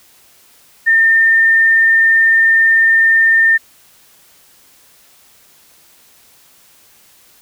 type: tone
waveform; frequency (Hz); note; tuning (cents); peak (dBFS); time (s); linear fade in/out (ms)
sine; 1809; A6; +48; -7; 0.86-3.58; 20
effects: white hiss -48 dBFS RMS until 7.41 s

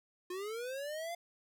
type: linear sweep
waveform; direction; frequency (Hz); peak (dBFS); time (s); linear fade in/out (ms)
square; up; 352.2 to 698.5; -39; 0.3-1.15; 5
effects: none

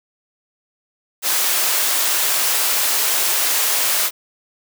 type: high-pass noise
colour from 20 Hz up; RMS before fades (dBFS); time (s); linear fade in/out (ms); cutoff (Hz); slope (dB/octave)
white; -18; 1.22-4.11; 50; 480; 12
effects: none

